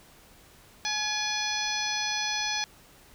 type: harmonic tone with a mistuned harmonic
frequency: 847 Hz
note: G#5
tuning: 34 cents sharp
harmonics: 1 / 2 / 3 / 4 / 5 / 6 / 7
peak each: -35 / -35 / -35 / -35 / -35 / -35 / -35 dBFS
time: 0.85-2.64 s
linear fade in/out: 0 ms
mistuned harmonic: 3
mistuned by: -75 cents
effects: pink hiss -55 dBFS RMS until 3.14 s